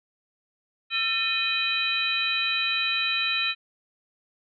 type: tone cluster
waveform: sine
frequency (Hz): 1348 / 1806 / 2494 / 3106 / 3930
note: E6 / A6 / D#7 / G7 / B7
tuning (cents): +38 / +45 / +3 / -17 / -9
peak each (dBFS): -34 / -34 / -26 / -31 / -28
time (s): 0.9-3.55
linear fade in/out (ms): 50
effects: none